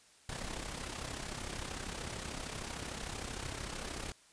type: noise with amplitude modulation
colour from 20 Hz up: pink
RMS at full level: -39 dBFS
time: 0.29-4.12 s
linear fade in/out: 2 ms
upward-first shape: sine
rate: 33.2 Hz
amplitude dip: 60%
effects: white hiss -63 dBFS RMS until 4.32 s + resampled to 22050 Hz